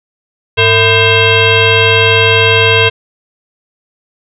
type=tone with frequency modulation; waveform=sine; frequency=1568 Hz; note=G6; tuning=in tune; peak=-5 dBFS; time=0.57-2.9 s; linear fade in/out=20 ms; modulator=557 Hz; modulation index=3.2; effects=none